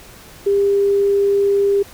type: tone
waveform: sine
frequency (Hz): 400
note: G4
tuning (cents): +35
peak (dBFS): -12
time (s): 0.46-1.83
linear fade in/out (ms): 10
effects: pink hiss -41 dBFS RMS until 1.93 s